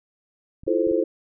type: clicks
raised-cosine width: 5 ms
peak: -31 dBFS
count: 4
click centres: 0.635 / 0.667 / 0.87 / 0.914 s
type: chord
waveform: sine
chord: F major seventh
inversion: third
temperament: just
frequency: 327.4 / 349.2 / 436.5 / 523.8 Hz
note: E4 / F4 / A4 / C5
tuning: -12 / 0 / -14 / +2 cents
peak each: -24 dBFS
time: 0.67-1.04 s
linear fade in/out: 10 ms
effects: none